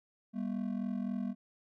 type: ring-modulated tone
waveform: triangle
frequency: 220 Hz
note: A3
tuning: in tune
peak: -28 dBFS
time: 0.33-1.35 s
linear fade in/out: 50 ms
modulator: 21.9 Hz
effects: none